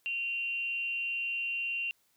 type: tone with amplitude modulation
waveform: sine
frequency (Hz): 2762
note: F7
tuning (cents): -20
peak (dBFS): -29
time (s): 0.06-1.91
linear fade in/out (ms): 0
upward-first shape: sine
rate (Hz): 281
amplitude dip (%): 40
effects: white hiss -71 dBFS RMS until 2.16 s